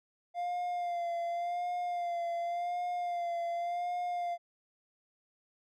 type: tone with vibrato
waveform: triangle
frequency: 698 Hz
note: F5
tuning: 1 cent flat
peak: -30 dBFS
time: 0.34-4.38 s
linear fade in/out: 50 ms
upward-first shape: sine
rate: 0.89 Hz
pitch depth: 34 cents each way
effects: none